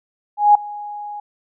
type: tone with ADSR envelope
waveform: sine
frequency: 829 Hz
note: G#5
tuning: 3 cents flat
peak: -5 dBFS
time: 0.37-1.2 s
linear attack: 180 ms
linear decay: 4 ms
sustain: -22 dB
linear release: 4 ms
effects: none